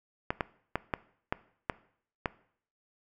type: clicks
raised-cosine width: 0.5 ms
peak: -13 dBFS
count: 7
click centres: 0.305 / 0.408 / 0.756 / 0.938 / 1.325 / 1.698 / 2.258 s
effects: noise-tail reverb RT60 0.6 s tail -19 dB re dry